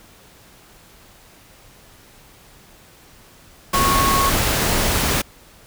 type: tone in noise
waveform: sine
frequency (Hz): 1099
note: C#6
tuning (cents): -15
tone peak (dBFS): -17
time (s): 3.73-4.3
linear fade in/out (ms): 10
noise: pink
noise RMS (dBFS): -19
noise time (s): 3.73-5.22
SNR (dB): -1
effects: pink hiss -48 dBFS RMS until 5.66 s